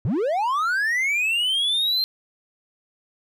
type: linear sweep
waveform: triangle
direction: up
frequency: 93.4 to 4186 Hz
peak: -18 dBFS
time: 0.05-2.04 s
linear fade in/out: 0 ms
effects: none